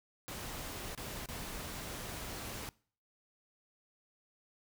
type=noise with dropouts; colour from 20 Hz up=pink; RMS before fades=-43 dBFS; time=0.28-2.69 s; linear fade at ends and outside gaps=0 ms; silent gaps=0.949-0.976 / 1.259-1.287 s; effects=noise-tail reverb RT60 0.5 s tail -24 dB re dry